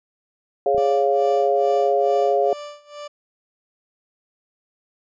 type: chord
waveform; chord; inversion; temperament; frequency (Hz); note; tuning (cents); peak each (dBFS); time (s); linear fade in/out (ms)
sine; Db major; second; equal; 415.3 / 554.4 / 698.5; Ab4 / Db5 / F5; 0 / 0 / 0; -20; 0.66-2.53; 2
type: clicks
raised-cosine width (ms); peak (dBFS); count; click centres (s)
3; -24; 2; 0.747 / 0.781
type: tone with tremolo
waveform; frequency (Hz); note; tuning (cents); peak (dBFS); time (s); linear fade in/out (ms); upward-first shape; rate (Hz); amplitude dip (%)
30% pulse; 587.3; D5; 0; -29; 0.77-3.08; 10; sine; 2.3; 90
effects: resampled to 16000 Hz